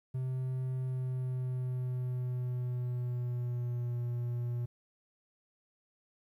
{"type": "tone with pitch glide", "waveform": "triangle", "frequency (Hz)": [129.2, 120.55], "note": ["C3", "B2"], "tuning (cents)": [-21, -41], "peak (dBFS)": -30, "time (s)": [0.14, 4.66], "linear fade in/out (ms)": 10, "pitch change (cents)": -120, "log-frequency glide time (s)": [0.8, 3.99], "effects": ["12-bit"]}